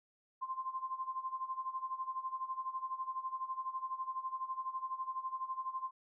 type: tone with tremolo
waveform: sine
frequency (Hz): 1046.5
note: C6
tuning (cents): 0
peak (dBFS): -34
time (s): 0.41-5.91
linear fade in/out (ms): 20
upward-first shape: sine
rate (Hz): 12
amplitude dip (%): 80
effects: none